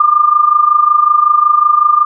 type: tone with amplitude modulation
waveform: sine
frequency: 1200 Hz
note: D6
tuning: 37 cents sharp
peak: -3 dBFS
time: 0-2.05 s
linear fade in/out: 5 ms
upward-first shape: sine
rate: 25.4 Hz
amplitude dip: 75%
effects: none